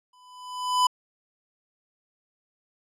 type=tone with exponential growth; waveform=square; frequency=1000 Hz; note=B5; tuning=21 cents sharp; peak=-17 dBFS; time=0.13-0.87 s; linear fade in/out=5 ms; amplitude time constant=160 ms; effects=low-pass 10000 Hz 12 dB/octave